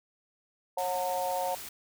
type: harmonic tone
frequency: 181.6 Hz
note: F#3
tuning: 32 cents flat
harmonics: 3 / 4 / 5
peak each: -33 / -32 / -34 dBFS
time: 0.77-1.55 s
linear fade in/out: 5 ms
type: noise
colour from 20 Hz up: white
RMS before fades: -42 dBFS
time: 0.78-1.69 s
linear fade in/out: 5 ms
effects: none